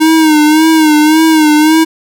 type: tone with vibrato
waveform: square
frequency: 311.1 Hz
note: D#4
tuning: in tune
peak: -5 dBFS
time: 0-1.85 s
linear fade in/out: 20 ms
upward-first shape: sine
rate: 1.8 Hz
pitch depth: 59 cents each way
effects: none